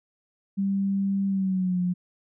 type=tone with pitch glide; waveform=sine; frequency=196.4 to 179.06 Hz; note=G3 to F3; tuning=+4 to +44 cents; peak=-22 dBFS; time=0.57-1.94 s; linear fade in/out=20 ms; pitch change=-160 cents; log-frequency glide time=1.27-1.81 s; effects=none